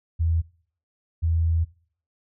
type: tone pair in turn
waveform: sine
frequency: 82.4 / 82.4 Hz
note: E2 / E2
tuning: 0 / 0 cents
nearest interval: unison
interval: 0 cents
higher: neither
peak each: -19 dBFS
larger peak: neither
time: 0.19-0.42 / 1.22-1.65 s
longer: second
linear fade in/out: 20 ms
effects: noise-tail reverb RT60 0.5 s tail -21 dB re dry